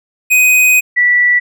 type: tone pair in turn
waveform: square / sine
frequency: 2500 / 1957.8 Hz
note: D#7 / B6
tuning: +8 / -16 cents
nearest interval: major third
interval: 424 cents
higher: first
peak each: -7 dBFS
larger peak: neither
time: 0.3-0.81 / 0.96-1.4 s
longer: first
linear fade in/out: 20 ms
effects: none